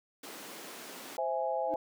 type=high-pass noise; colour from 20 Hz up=pink; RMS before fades=-46 dBFS; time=0.23-1.17 s; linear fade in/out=5 ms; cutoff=230 Hz; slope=24 dB/octave
type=chord; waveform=sine; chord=C augmented; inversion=none; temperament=equal; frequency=523.3 / 659.3 / 830.6 Hz; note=C5 / E5 / G#5; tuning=0 / 0 / 0 cents; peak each=-34 dBFS; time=1.18-1.76 s; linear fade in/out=2 ms
type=tone with exponential growth; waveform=triangle; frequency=310 Hz; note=D#4; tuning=6 cents flat; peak=-31 dBFS; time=1.63-1.74 s; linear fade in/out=0 ms; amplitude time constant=22 ms
effects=none